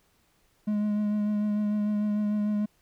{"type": "tone with vibrato", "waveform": "triangle", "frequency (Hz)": 209.2, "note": "G#3", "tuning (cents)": 13, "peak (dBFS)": -22, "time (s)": [0.67, 2.66], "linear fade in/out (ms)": 10, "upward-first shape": "triangle", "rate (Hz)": 6.7, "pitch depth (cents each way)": 22, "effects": ["pink hiss -67 dBFS RMS until 2.81 s"]}